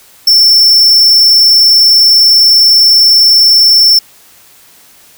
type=tone; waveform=square; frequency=5390 Hz; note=E8; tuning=38 cents sharp; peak=-3 dBFS; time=0.27-3.99 s; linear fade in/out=5 ms; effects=white hiss -41 dBFS RMS until 5.17 s